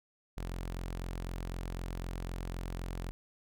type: tone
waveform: sawtooth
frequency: 43.94 Hz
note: F1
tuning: 11 cents sharp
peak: -33 dBFS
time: 0.37-3.11 s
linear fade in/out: 0 ms
effects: none